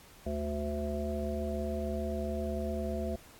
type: harmonic tone with a mistuned harmonic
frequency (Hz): 73.7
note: D2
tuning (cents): +7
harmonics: 1 / 3 / 5 / 7 / 9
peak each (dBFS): -36 / -37 / -40 / -41 / -38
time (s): 0.26-3.16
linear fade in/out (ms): 5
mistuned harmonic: 3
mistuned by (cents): -24
effects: pink hiss -56 dBFS RMS until 3.39 s + AAC 64 kbps